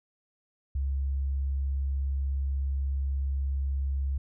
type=tone; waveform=sine; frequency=68.3 Hz; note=C#2; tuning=25 cents flat; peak=-26 dBFS; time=0.75-4.18 s; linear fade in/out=5 ms; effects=none